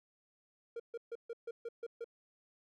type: tone bursts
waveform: triangle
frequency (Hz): 465.5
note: A#4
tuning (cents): -2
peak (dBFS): -37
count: 8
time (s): 0.76-2.044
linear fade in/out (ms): 5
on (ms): 38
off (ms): 140
effects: none